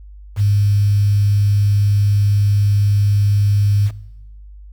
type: tone with quantisation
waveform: sine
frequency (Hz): 102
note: G#2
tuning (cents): -31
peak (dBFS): -11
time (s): 0.36-3.91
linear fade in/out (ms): 50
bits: 6
effects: noise-tail reverb RT60 1.0 s tail -21 dB re dry + added 50 Hz sine -35 dBFS peak until 4.72 s